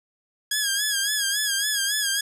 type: tone with vibrato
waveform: 10% pulse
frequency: 1653 Hz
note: G#6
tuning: 9 cents flat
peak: -13 dBFS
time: 0.51-2.21 s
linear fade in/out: 5 ms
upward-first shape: sine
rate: 3.6 Hz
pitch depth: 73 cents each way
effects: none